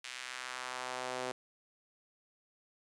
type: tone with high-pass filter sweep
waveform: sawtooth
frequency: 127 Hz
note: B2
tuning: 49 cents sharp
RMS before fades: -41 dBFS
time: 0.04-1.32 s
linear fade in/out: 5 ms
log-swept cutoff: 2400 to 460 Hz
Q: 1.2
effects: resampled to 22050 Hz